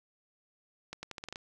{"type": "accelerating click train", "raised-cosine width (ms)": 0.2, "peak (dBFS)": -23, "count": 8, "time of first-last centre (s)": [0.93, 1.359], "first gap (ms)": 100, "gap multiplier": 0.83, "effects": []}